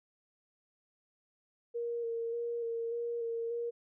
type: tone with vibrato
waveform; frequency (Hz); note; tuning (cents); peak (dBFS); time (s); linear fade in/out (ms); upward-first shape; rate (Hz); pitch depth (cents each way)
sine; 466.2; A#4; 0; -33; 1.74-3.71; 20; square; 1.7; 18
effects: none